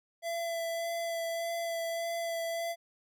square tone with vibrato, 671 Hz, E5, 31 cents sharp, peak -33 dBFS, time 0.22-2.76 s, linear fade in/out 50 ms, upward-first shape sine, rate 1.7 Hz, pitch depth 14 cents each way, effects none

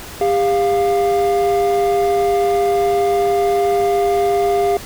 triangle tone pair together, 401.2 / 700.7 Hz, G4 / F5, +40 / +6 cents, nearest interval minor seventh, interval 966 cents, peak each -13 / -15 dBFS, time 0.21-4.77 s, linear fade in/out 2 ms, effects pink hiss -33 dBFS RMS until 4.85 s

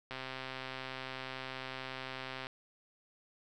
click train, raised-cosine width 0.3 ms, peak -25 dBFS, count 310, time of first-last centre 0.11-2.469 s, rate 131 Hz, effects none

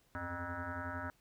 sine tone with frequency modulation, 784 Hz, G5, in tune, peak -38 dBFS, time 0.15-1.1 s, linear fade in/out 0 ms, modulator 173 Hz, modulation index 5, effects pink hiss -71 dBFS RMS until 1.2 s

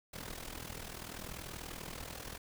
pink noise with amplitude modulation, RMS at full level -42 dBFS, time 0.13-2.38 s, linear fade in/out 10 ms, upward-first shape sine, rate 40.6 Hz, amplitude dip 75%, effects none

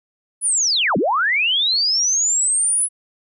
sine linear two-way sweep, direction down then up, 10280 to 152.9 to 10280 Hz, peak -15 dBFS, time 0.41-2.89 s, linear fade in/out 50 ms, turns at 0.97 s, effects none

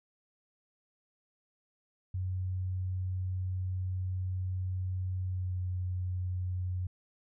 sine tone with pitch glide, 92.5 to 91.17 Hz, F#2 to F#2, 0 to -25 cents, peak -31 dBFS, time 2.14-6.87 s, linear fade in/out 5 ms, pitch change -25 cents, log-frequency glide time 5.26-5.58 s, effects none

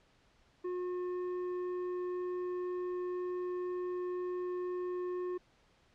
triangle tone with tanh clipping, 360.2 Hz, F#4, 46 cents flat, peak -36 dBFS, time 0.64-5.38 s, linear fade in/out 10 ms, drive 12 dB, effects pink hiss -68 dBFS RMS until 5.94 s + low-pass 5000 Hz 12 dB/octave

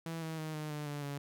sawtooth tone with pitch steps, 164.4 / 160.46 / 156.61 / 152.86 / 149.2 / 145.62 / 142.13 Hz, E3 / E3 / D#3 / D#3 / D3 / D3 / C#3, -4 / -46 / +12 / -30 / +28 / -14 / +44 cents, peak -34 dBFS, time 0.06-1.18 s, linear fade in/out 2 ms, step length 160 ms, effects none

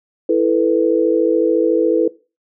sine chord, E suspended fourth, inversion none, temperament equal, 329.6 / 440 / 493.9 Hz, E4 / A4 / B4, 0 / 0 / 0 cents, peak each -16 dBFS, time 0.29-2.08 s, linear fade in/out 5 ms, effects noise-tail reverb RT60 0.3 s tail -19 dB re dry

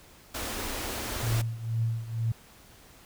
pink band-stop noise, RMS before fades -34 dBFS, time 0.34-1.42 s, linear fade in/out 10 ms, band 120 to 200 Hz, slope 96 dB/octave
sine tone with tremolo, 114 Hz, A#2, 38 cents flat, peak -23 dBFS, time 1.23-2.32 s, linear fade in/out 5 ms, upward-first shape triangle, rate 2.1 Hz, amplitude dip 85%
effects pink hiss -54 dBFS RMS until 3.05 s

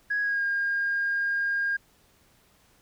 sine tone with pitch glide, 1661.2 to 1615.8 Hz, G#6 to G#6, 0 to -48 cents, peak -23 dBFS, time 0.1-1.77 s, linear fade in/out 10 ms, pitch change -48 cents, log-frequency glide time 0.21-0.44 s, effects tanh soft clip ceiling -19 dBFS + pink hiss -62 dBFS RMS until 2.81 s

